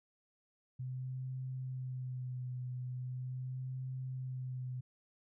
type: tone with vibrato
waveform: sine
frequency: 127.7 Hz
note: C3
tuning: 42 cents flat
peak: -38 dBFS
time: 0.79-4.81 s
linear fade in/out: 10 ms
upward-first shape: sine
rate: 0.4 Hz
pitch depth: 28 cents each way
effects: none